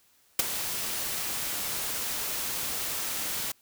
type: noise with ADSR envelope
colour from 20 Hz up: white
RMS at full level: -19 dBFS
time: 0.39-3.52 s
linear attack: 5 ms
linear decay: 14 ms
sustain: -13 dB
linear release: 6 ms
effects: white hiss -64 dBFS RMS until 3.61 s